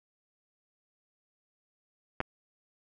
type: clicks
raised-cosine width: 0.5 ms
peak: -12 / -26 dBFS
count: 2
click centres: 2.204 / 2.212 s
effects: none